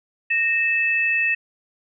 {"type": "tone pair together", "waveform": "sine", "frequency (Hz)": [1853, 2621], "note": ["A#6", "E7"], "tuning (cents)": [-11, -11], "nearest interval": "tritone", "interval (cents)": 600, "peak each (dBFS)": [-22, -19], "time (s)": [0.3, 1.35], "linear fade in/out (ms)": 10, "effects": []}